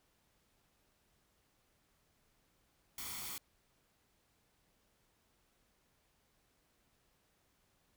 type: noise with comb filter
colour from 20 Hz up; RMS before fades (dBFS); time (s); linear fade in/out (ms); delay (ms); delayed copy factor
white; -44; 2.98-3.38; 2; 0.9; +0.55
effects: pink hiss -75 dBFS RMS until 7.96 s